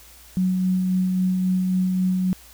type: tone with tremolo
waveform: sine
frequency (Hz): 185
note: F#3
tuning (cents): 0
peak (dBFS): -17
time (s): 0.37-2.33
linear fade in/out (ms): 0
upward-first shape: sine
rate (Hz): 3.7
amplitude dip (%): 25
effects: added 60 Hz sine -51 dBFS peak until 2.53 s + white hiss -48 dBFS RMS until 2.53 s